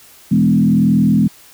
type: tone with frequency modulation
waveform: sine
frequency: 207.7 Hz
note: G#3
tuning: in tune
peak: -9 dBFS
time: 0.31-1.28 s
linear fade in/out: 10 ms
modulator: 41.2 Hz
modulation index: 1.3
effects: white hiss -44 dBFS RMS until 1.53 s